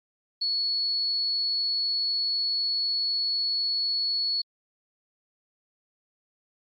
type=tone; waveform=sine; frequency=4392 Hz; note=C#8; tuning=17 cents flat; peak=-24 dBFS; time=0.41-4.42 s; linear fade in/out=10 ms; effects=Opus 48 kbps